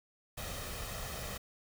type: noise with comb filter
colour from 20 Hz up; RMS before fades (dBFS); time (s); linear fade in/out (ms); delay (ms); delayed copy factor
pink; -41; 0.37-1.38; 10; 1.6; +0.55
effects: none